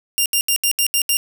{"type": "tone bursts", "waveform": "10% pulse", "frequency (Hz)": 2794, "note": "F7", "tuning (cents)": 0, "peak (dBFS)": -6, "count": 7, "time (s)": [0.18, 1.17], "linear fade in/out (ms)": 0, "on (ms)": 78, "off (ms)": 74, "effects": []}